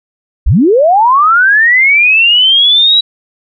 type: linear sweep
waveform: sine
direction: up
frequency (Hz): 31.62 to 3916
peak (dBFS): -4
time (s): 0.46-3.01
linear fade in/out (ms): 10
effects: none